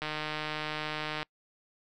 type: click train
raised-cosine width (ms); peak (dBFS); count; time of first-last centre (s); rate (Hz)
0.3; -18; 186; 0.02-1.229; 153
effects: noise-tail reverb RT60 0.1 s tail -26 dB re dry